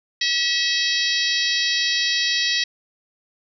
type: harmonic tone with a mistuned harmonic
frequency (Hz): 646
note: E5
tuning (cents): -35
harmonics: 3 / 4 / 5 / 6 / 7 / 8 / 9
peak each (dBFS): -25 / -28 / -27 / -24 / -26 / -27 / -31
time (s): 0.21-2.64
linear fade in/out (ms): 5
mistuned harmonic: 9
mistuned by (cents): -24
effects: none